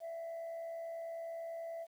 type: tone with frequency modulation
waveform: sine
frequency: 665 Hz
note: E5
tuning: 15 cents sharp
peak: -38 dBFS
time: 0-1.87 s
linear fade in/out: 50 ms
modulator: 69.2 Hz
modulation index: 0.25
effects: tanh soft clip ceiling -39 dBFS + 11-bit